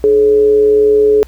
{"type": "tone with amplitude modulation", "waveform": "sine", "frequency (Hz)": 424.2, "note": "G#4", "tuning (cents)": 37, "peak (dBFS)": -4, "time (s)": [0.04, 1.23], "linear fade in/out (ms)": 0, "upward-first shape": "sine", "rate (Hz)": 122, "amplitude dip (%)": 40, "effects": ["added 60 Hz sine -32 dBFS peak until 1.27 s", "pink hiss -46 dBFS RMS until 1.27 s"]}